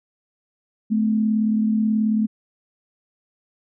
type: tone pair together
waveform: sine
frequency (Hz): 216 / 254.5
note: A3 / C4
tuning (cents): -32 / -48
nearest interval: minor third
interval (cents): 284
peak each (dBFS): -17 / -27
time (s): 0.9-2.27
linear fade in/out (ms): 20
effects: none